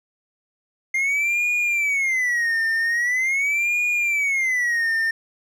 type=tone with vibrato; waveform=triangle; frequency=2100 Hz; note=C7; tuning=6 cents sharp; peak=-17 dBFS; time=0.94-5.11 s; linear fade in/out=5 ms; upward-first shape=sine; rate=0.43 Hz; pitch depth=260 cents each way; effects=none